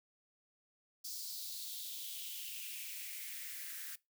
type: noise with high-pass filter sweep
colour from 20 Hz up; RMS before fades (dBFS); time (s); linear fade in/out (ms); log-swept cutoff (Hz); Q
blue; -45; 1.04-3.96; 10; 4900 to 1600; 3.7
effects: noise-tail reverb RT60 0.2 s tail -21 dB re dry